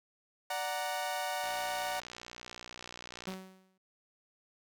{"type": "chord", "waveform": "sawtooth", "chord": "D augmented", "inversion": "none", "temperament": "equal", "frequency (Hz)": [587.3, 740, 932.3], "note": ["D5", "F#5", "A#5"], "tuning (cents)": [0, 0, 0], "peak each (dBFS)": [-36, -32, -36], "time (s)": [0.5, 2], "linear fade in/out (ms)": 5}
{"type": "click train", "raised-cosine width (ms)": 0.2, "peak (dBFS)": -27, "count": 116, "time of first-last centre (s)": [1.44, 3.338], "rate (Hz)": 60.6}
{"type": "tone with exponential decay", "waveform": "sawtooth", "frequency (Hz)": 188.3, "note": "F#3", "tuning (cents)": 31, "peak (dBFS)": -32, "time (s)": [3.27, 3.78], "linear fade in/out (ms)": 5, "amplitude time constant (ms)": 110}
{"effects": []}